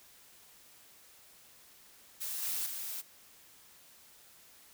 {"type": "noise with level steps", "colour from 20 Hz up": "blue", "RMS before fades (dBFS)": [-38, -35, -40], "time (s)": [2.2, 3.02], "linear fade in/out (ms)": 20, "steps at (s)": [2.42, 2.66], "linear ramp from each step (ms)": 5, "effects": ["white hiss -59 dBFS RMS until 4.73 s"]}